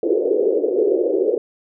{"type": "band-pass noise", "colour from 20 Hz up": "pink", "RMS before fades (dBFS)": -18, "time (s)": [0.03, 1.38], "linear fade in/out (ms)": 2, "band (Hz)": [360, 490], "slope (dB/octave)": 48, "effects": []}